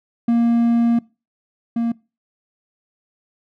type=tone pair in turn; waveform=triangle; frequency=234.1 / 232.6 Hz; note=A#3 / A#3; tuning=+8 / -4 cents; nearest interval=unison; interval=12 cents; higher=first; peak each=-11 / -15 dBFS; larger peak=first; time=0.28-0.99 / 1.76-1.92 s; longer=first; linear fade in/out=5 ms; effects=noise-tail reverb RT60 0.3 s tail -23 dB re dry